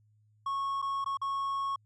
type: tone with dropouts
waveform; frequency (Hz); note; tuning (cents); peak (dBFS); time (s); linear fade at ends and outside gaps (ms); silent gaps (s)
triangle; 1100; C#6; -14; -28; 0.46-1.76; 5; 0.818-0.824 / 1.044-1.06 / 1.172-1.215
effects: added 106 Hz sine -63 dBFS peak until 1.85 s + resampled to 22050 Hz